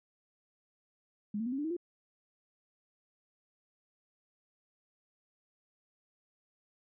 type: tone with pitch steps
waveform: sine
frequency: 207.7 / 226.5 / 247 / 269.4 / 293.7 / 320.3 / 349.3 Hz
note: G#3 / A#3 / B3 / C#4 / D4 / E4 / F4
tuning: 0 / -50 / 0 / -49 / 0 / -50 / 0 cents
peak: -32 dBFS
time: 1.34-1.767 s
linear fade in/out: 5 ms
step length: 61 ms
effects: none